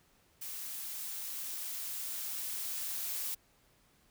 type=noise with level ramp; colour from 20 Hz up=blue; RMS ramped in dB=-42 to -37 dBFS; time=0.41-3.35 s; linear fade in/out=10 ms; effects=pink hiss -68 dBFS RMS until 4.1 s

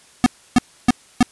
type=tone bursts; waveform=square; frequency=246.9 Hz; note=B3; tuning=in tune; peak=-9 dBFS; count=4; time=0.24-1.228 s; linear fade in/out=0 ms; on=22 ms; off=300 ms; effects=white hiss -50 dBFS RMS until 1.31 s + resampled to 24000 Hz

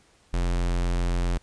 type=tone; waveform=square; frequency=43.75 Hz; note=F1; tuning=4 cents sharp; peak=-23 dBFS; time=0.33-1.38 s; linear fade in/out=10 ms; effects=pink hiss -60 dBFS RMS until 1.42 s + resampled to 22050 Hz

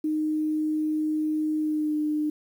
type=tone with pitch glide; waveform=sine; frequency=308.4 to 302.6 Hz; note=D#4 to D#4; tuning=-15 to -48 cents; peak=-23 dBFS; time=0.04-2.3 s; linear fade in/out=5 ms; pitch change=-33 cents; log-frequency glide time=1.59-1.96 s; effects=9-bit

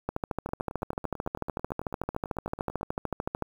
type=two click trains; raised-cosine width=1 ms; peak=-24 / -15 dBFS; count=22 / 46; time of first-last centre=0.49-2.81 / 0.09-3.423 s; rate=9.05 / 13.5 Hz; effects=8-bit

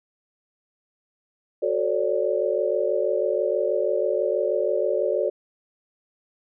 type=chord; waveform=sine; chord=D major seventh; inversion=first; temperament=equal with one note detuned; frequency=370 / 440 / 541.1 / 587.3 Hz; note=F#4 / A4 / C#5 / D5; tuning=0 / 0 / -42 / 0 cents; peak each=-27 / -26 / -26 / -25 dBFS; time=1.62-5.3 s; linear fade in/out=10 ms; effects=none

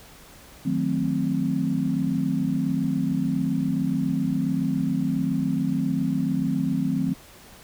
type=chord; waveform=sine; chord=D# diminished seventh; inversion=none; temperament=equal with one note detuned; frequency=155.56 / 182.77 / 220 / 261.6 Hz; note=D#3 / F#3 / A3 / C4; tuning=0 / -21 / 0 / 0 cents; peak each=-28 / -27 / -29 / -25 dBFS; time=0.65-7.14 s; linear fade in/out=10 ms; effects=pink hiss -48 dBFS RMS until 7.63 s

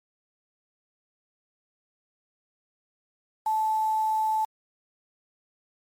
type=tone with quantisation; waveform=sine; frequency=872 Hz; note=A5; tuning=16 cents flat; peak=-22 dBFS; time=3.46-4.45 s; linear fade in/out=5 ms; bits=7; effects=MP3 64 kbps

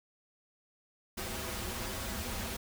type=noise with comb filter; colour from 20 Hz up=pink; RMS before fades=-38 dBFS; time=1.17-2.57 s; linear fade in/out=10 ms; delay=6.8 ms; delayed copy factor=-0.9; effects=none

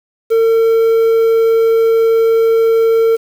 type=tone with quantisation; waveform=triangle; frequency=453.1 Hz; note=A#4; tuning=49 cents flat; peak=-6 dBFS; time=0.3-3.17 s; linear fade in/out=20 ms; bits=6; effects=none

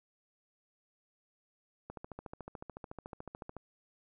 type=click train; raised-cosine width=1 ms; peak=-29 dBFS; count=24; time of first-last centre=1.9-3.567 s; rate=13.8 Hz; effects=none

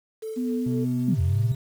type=tone with tremolo; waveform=sine; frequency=440 Hz; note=A4; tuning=in tune; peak=-29 dBFS; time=0.22-0.85 s; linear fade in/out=10 ms; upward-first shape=sine; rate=3.9 Hz; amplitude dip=60%
type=tone with vibrato; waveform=sine; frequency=246.9 Hz; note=B3; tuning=in tune; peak=-24 dBFS; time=0.36-1.15 s; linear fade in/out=20 ms; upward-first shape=triangle; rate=4.4 Hz; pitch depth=16 cents each way
type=tone with pitch glide; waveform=triangle; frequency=127.1 to 132.27 Hz; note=C3 to C3; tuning=-50 to +19 cents; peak=-25 dBFS; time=0.66-1.55 s; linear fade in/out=5 ms; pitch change=+69 cents; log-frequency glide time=1.04-1.21 s
type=linear two-way sweep; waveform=sine; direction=down then up; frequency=221.2 to 82.41 to 121.3 Hz; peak=-20 dBFS; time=1.08-1.52 s; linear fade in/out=5 ms; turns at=1.21 s
effects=8-bit

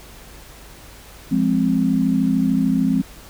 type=chord; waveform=sine; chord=F minor; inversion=none; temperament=equal; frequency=174.61 / 207.7 / 261.6 Hz; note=F3 / Ab3 / C4; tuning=0 / 0 / 0 cents; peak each=-21 / -20 / -18 dBFS; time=1.31-3.02 s; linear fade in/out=10 ms; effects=added 50 Hz sine -44 dBFS peak until 3.29 s + pink hiss -43 dBFS RMS until 3.29 s

